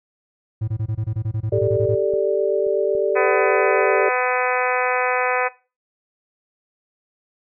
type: tone bursts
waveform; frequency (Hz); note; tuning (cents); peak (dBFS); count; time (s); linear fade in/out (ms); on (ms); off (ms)
triangle; 109.1; A2; -14; -18; 15; 0.61-1.953; 10; 69; 22
type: chord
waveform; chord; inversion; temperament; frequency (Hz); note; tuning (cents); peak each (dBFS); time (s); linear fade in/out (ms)
sine; G suspended second; none; equal; 392 / 440 / 587.3; G4 / A4 / D5; 0 / 0 / 0; -21; 1.52-4.09; 5
type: clicks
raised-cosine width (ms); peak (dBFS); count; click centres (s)
2; -21 / -31 / -25; 3; 2.137 / 2.667 / 2.951
type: harmonic tone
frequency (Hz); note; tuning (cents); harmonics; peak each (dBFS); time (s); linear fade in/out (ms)
251.3; B3; +30; 2 / 3 / 4 / 5 / 6 / 7 / 8 / 9 / 10; -23 / -25 / -26 / -27 / -28 / -28 / -29 / -30 / -30; 3.15-5.49; 20
effects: noise-tail reverb RT60 0.3 s tail -19 dB re dry